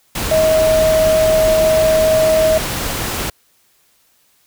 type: tone in noise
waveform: sine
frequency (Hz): 633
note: D#5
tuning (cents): +30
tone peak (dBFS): -10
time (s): 0.31-2.58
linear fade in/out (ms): 5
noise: pink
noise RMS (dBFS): -21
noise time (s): 0.15-3.3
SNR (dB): +8
effects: white hiss -57 dBFS RMS until 4.46 s